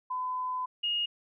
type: tone pair in turn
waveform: sine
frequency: 1011 / 2860 Hz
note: B5 / F7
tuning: +40 / +41 cents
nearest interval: octave + tritone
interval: 1801 cents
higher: second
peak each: -30 / -27 dBFS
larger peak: second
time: 0.1-0.66 / 0.83-1.06 s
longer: first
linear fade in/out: 10 ms
effects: none